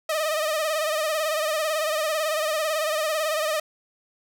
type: tone with vibrato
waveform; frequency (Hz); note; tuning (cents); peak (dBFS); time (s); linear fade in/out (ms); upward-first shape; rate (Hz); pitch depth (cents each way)
sawtooth; 621; D#5; -3; -19; 0.09-3.6; 5; sine; 18; 69
effects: none